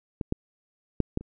clicks, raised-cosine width 3 ms, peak -17 / -12 / -9 / -13 / -29 dBFS, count 5, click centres 0.212 / 0.324 / 1.003 / 1.174 / 1.21 s, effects none

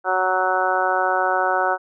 harmonic tone, 185.8 Hz, F#3, 7 cents sharp, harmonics 2 / 3 / 4 / 5 / 6 / 7 / 8, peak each -28 / -25 / -22 / -25 / -30 / -25 / -24 dBFS, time 0.04-1.78 s, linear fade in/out 50 ms, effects none

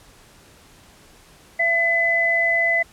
sine tone pair together, 673 / 2011 Hz, E5 / B6, +36 / +31 cents, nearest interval octave + perfect fifth, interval 1895 cents, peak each -23 / -17 dBFS, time 1.59-2.83 s, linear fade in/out 10 ms, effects pink hiss -50 dBFS RMS until 2.92 s + low-pass 12000 Hz 12 dB/octave

